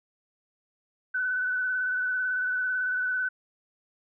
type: tone with vibrato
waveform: sine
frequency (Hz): 1500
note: F#6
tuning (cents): +23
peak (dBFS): -25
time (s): 1.14-3.29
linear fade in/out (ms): 10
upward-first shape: square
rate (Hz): 18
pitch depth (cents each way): 20
effects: none